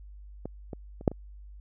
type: clicks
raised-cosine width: 2 ms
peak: -21 / -23 / -29 / -7 / -25 dBFS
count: 5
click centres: 0.456 / 0.732 / 1.011 / 1.078 / 1.116 s
effects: added 50 Hz sine -44 dBFS peak until 1.6 s